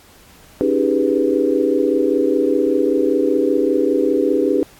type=tone cluster; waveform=sine; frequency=278.4 / 314.3 / 389 / 414.1 / 492.9 Hz; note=C#4 / D#4 / G4 / G#4 / B4; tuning=+8 / +18 / -13 / -5 / -3 cents; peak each=-20 dBFS; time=0.61-4.63 s; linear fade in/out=0 ms; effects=pink hiss -47 dBFS RMS until 4.79 s + AAC 64 kbps